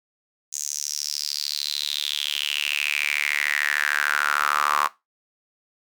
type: tone with high-pass filter sweep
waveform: sawtooth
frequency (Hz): 73.42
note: D2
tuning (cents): 0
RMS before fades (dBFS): -25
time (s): 0.52-4.88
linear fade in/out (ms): 20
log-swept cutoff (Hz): 6700 to 1100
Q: 6.5
effects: noise-tail reverb RT60 0.2 s tail -17 dB re dry